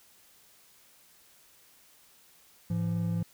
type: tone pair together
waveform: triangle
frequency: 106.87 / 170 Hz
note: A2 / F3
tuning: -50 / -46 cents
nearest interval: minor sixth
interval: 804 cents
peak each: -30 / -27 dBFS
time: 2.7-3.23 s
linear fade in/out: 5 ms
effects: white hiss -60 dBFS RMS until 3.33 s